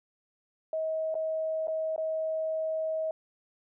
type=tone with dropouts; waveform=sine; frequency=636 Hz; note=D#5; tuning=38 cents sharp; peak=-28 dBFS; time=0.73-3.11 s; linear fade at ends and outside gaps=2 ms; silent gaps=1.143-1.152 / 1.672-1.681 / 1.962-1.979 s; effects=none